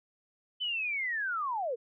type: linear sweep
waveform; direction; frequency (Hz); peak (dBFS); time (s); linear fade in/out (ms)
sine; down; 3055 to 436.7; -30; 0.6-1.76; 20
effects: none